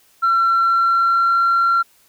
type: tone with pitch glide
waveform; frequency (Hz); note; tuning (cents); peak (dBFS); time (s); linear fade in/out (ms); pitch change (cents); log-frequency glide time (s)
sine; 1355 to 1369.2; E6 to F6; +47 to -35; -11; 0.22-1.83; 20; +18; 0.5-1.42
effects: tanh soft clip ceiling -10 dBFS + white hiss -55 dBFS RMS until 2.08 s